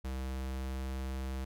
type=tone with pitch glide; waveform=square; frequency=65.41 to 65.79 Hz; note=C2 to C2; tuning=0 to +10 cents; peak=-36 dBFS; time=0.04-1.45 s; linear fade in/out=10 ms; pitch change=+10 cents; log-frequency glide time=0.15-0.99 s; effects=none